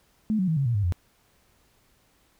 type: tone with pitch steps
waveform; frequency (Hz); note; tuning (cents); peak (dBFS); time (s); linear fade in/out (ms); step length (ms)
sine; 216.3 / 186.14 / 160.18 / 137.84 / 118.62 / 102.08 / 87.85; A3 / F#3 / E3 / C#3 / A#2 / G#2 / F2; -29 / +11 / -49 / -9 / +31 / -29 / +11; -21; 0.3-0.923; 0; 89
effects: pink hiss -64 dBFS RMS until 2.39 s